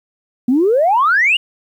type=exponential sweep; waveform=sine; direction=up; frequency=235.4 to 2947 Hz; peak=-9 dBFS; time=0.48-1.37 s; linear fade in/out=5 ms; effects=tanh soft clip ceiling -5 dBFS + 8-bit